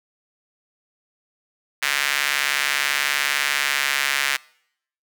square tone with high-pass filter, 69.9 Hz, C#2, 15 cents sharp, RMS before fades -22 dBFS, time 1.82-4.37 s, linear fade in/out 10 ms, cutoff 1900 Hz, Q 1.8, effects noise-tail reverb RT60 0.7 s tail -24 dB re dry

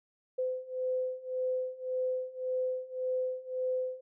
sine beating tone pair, 510 / 511.8 Hz, C5 / C5, -44 / -38 cents, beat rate 1.8 Hz, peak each -35 / -33 dBFS, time 0.38-4.01 s, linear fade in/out 10 ms, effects none

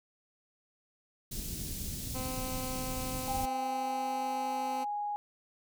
pink band-stop noise, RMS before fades -38 dBFS, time 1.31-3.46 s, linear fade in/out 10 ms, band 230 to 5200 Hz, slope 12 dB/octave
15% pulse tone, 257.8 Hz, C4, 26 cents flat, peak -31 dBFS, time 2.14-4.85 s, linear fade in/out 20 ms
sine tone with pitch glide, 796 to 826.9 Hz, G5 to G#5, +26 to -8 cents, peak -32 dBFS, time 3.28-5.16 s, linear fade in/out 0 ms, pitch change +66 cents, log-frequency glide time 3.39-4.52 s
effects none

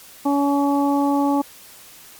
harmonic tone, 282.7 Hz, C#4, 34 cents sharp, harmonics 1 / 2 / 3 / 4, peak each -17 / -26 / -22 / -29 dBFS, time 0.25-1.42 s, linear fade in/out 10 ms, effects white hiss -44 dBFS RMS until 2.19 s + MP3 96 kbps

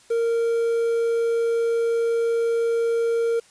triangle tone with quantisation, 462.8 Hz, A#4, 13 cents flat, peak -17 dBFS, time 0.1-3.4 s, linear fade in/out 10 ms, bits 7, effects white hiss -54 dBFS RMS until 3.5 s + resampled to 22050 Hz

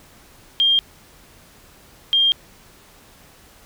sine tone bursts at uneven times, 3205 Hz, G7, 38 cents sharp, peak -13 dBFS, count 2, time 0.6-0.79 / 2.13-2.32 s, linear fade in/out 0 ms, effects pink hiss -49 dBFS RMS until 3.65 s

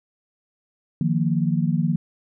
sine chord, Eb suspended second, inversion none, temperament equal, 155.56 / 174.61 / 233.1 Hz, Eb3 / F3 / Bb3, 0 / 0 / 0 cents, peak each -22 / -22 / -25 dBFS, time 1.01-1.96 s, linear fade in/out 2 ms, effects none

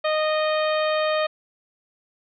harmonic tone with a mistuned harmonic, 618 Hz, D#5, 12 cents flat, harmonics 1 / 2 / 3 / 4 / 5 / 6 / 7, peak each -21 / -27 / -31 / -33 / -35 / -37 / -38 dBFS, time 0.04-1.27 s, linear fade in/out 10 ms, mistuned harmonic 5, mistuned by +19 cents, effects none

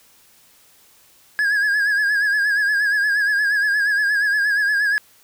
triangle tone with vibrato, 1661.2 Hz, G#6, in tune, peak -14 dBFS, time 1.39-4.98 s, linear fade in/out 0 ms, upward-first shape sine, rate 8.5 Hz, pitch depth 62 cents each way, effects white hiss -53 dBFS RMS until 5.23 s

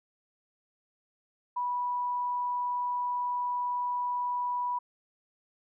sine tone, 981 Hz, B5, 12 cents flat, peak -28 dBFS, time 1.56-4.79 s, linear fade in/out 10 ms, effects none

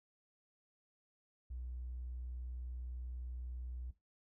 triangle tone, 61.74 Hz, B1, in tune, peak -38 dBFS, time 1.5-3.91 s, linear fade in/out 10 ms, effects noise-tail reverb RT60 0.2 s tail -18 dB re dry + tanh soft clip ceiling -39 dBFS

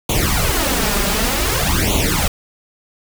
pink noise with flanger, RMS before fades -17 dBFS, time 0.09-2.28 s, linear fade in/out 5 ms, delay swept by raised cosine 0.29 to 4.99 ms, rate 0.54 Hz, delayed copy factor +0.85, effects none

